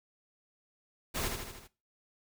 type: noise with echo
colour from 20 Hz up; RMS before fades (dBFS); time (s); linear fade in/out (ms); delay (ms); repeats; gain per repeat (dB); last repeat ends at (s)
pink; -34; 1.14-1.29; 20; 78; 5; -4; 1.68
effects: noise-tail reverb RT60 0.3 s tail -20 dB re dry